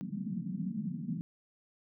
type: band-pass noise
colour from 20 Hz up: pink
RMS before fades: -37 dBFS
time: 0.01-1.21 s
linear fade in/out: 0 ms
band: 160 to 230 Hz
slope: 48 dB/octave
effects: none